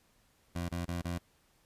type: tone bursts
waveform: 20% pulse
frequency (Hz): 86.8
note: F2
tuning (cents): -10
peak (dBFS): -29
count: 4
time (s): 0.55-1.185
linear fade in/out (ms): 10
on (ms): 140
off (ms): 25
effects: pink hiss -69 dBFS RMS until 1.65 s + resampled to 32000 Hz